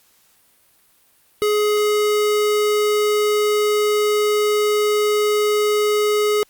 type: tone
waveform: square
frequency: 420 Hz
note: G#4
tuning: 19 cents sharp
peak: -16 dBFS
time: 1.42-6.43 s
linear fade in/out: 0 ms
effects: white hiss -57 dBFS RMS until 6.49 s + Opus 48 kbps